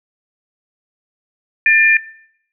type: tone pair together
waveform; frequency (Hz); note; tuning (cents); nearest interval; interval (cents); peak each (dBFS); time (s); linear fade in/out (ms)
sine; 1783.3 / 2402; A6 / D7; +23 / +38; perfect fourth; 515; -11; 1.66-1.97; 2
effects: noise-tail reverb RT60 0.7 s tail -21 dB re dry